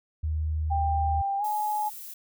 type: tone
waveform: sine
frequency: 77.78 Hz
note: D#2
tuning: in tune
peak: -25 dBFS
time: 0.23-1.22 s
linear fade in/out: 10 ms
type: tone with pitch glide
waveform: sine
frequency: 792 to 844 Hz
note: G5 to G#5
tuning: +18 to +28 cents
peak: -25 dBFS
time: 0.7-1.9 s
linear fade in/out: 20 ms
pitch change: +110 cents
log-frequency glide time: 1.38-1.44 s
type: noise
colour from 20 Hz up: violet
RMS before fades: -41 dBFS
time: 1.44-2.14 s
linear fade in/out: 5 ms
effects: none